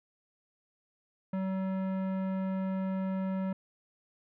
sine tone with tanh clipping, 190 Hz, F#3, 46 cents sharp, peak -32 dBFS, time 1.33-3.53 s, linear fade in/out 5 ms, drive 16 dB, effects none

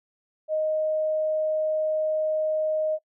sine tone, 622.3 Hz, D#5, in tune, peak -22 dBFS, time 0.48-2.99 s, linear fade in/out 50 ms, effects noise-tail reverb RT60 0.1 s tail -22 dB re dry

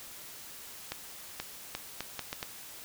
accelerating click train, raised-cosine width 0.2 ms, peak -17 dBFS, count 7, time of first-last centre 0.92-2.429 s, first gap 480 ms, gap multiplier 0.73, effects white hiss -47 dBFS RMS until 2.84 s

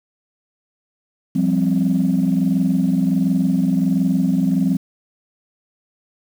sine chord, F suspended second, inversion none, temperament equal, 174.61 / 196 / 261.6 Hz, F3 / G3 / C4, 0 / 0 / 0 cents, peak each -18 dBFS, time 1.35-4.77 s, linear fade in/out 10 ms, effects tanh soft clip ceiling -8 dBFS + 7-bit

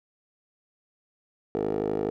10% pulse tone with band-pass filter, 52.1 Hz, G#1, 6 cents sharp, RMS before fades -28 dBFS, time 1.55-2.1 s, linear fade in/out 0 ms, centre 460 Hz, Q 8.6, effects none

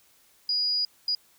sine tone bursts at uneven times, 4900 Hz, D#8, 27 cents flat, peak -23 dBFS, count 2, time 0.49-0.85 / 1.08-1.15 s, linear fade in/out 2 ms, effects white hiss -61 dBFS RMS until 1.38 s

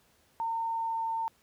sine tone with pitch glide, 911 to 904.7 Hz, A#5 to A5, -40 to +48 cents, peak -29 dBFS, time 0.4-1.28 s, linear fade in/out 0 ms, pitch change -12 cents, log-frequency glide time 0.71-1.06 s, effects pink hiss -66 dBFS RMS until 1.42 s + high-pass 60 Hz 12 dB/octave

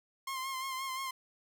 sawtooth tone with vibrato, 1058 Hz, C6, 19 cents sharp, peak -32 dBFS, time 0.27-1.11 s, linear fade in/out 5 ms, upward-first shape sine, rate 5.7 Hz, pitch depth 39 cents each way, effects none

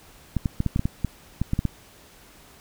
clicks, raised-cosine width 5 ms, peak -10 dBFS, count 12, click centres 0.367 / 0.458 / 0.604 / 0.663 / 0.761 / 0.794 / 0.855 / 1.047 / 1.416 / 1.534 / 1.591 / 1.653 s, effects pink hiss -51 dBFS RMS until 2.6 s

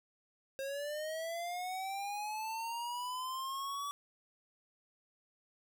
square linear sweep, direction up, 535 to 1148 Hz, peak -38 dBFS, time 0.59-3.91 s, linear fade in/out 0 ms, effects none

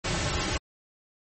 pink noise with comb filter, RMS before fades -28 dBFS, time 0.04-0.58 s, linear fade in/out 10 ms, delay 4.2 ms, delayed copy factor -0.55, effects MP3 32 kbps

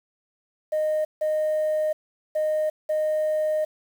sine tone bursts at uneven times, 617 Hz, D#5, 15 cents flat, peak -19 dBFS, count 4, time 0.72-1.05 / 1.21-1.93 / 2.35-2.7 / 2.89-3.65 s, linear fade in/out 10 ms, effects tanh soft clip ceiling -19 dBFS + 8-bit

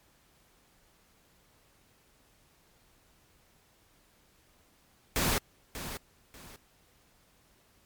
pink noise with echo, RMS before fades -28 dBFS, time 5.16-5.38 s, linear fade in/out 0 ms, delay 590 ms, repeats 2, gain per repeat -11 dB, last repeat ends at 6.56 s, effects pink hiss -65 dBFS RMS until 7.85 s + MP3 96 kbps

